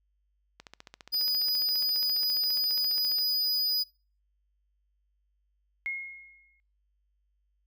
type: click train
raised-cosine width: 0.2 ms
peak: -27 dBFS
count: 39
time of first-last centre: 0.6-3.185 s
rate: 14.7 Hz
type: tone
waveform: square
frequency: 4952 Hz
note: D#8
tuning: 9 cents flat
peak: -26 dBFS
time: 1.12-3.84 s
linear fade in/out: 20 ms
type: tone with exponential decay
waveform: sine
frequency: 2156 Hz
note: C#7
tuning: 49 cents flat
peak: -28 dBFS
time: 5.86-6.6 s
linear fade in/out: 0 ms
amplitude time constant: 160 ms
effects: noise-tail reverb RT60 0.4 s tail -26 dB re dry + added 50 Hz sine -70 dBFS peak until 7.66 s